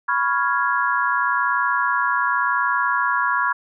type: chord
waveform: sine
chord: C# dominant seventh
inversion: third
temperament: equal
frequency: 987.8 / 1108.7 / 1396.9 / 1661.2 Hz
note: B5 / C#6 / E#6 / G#6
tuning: 0 / 0 / 0 / 0 cents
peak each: -23 dBFS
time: 0.08-3.53 s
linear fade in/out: 10 ms
effects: none